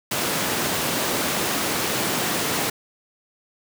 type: high-pass noise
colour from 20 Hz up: pink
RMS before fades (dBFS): -24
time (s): 0.11-2.7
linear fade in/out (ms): 5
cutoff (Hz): 180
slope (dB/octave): 12
effects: none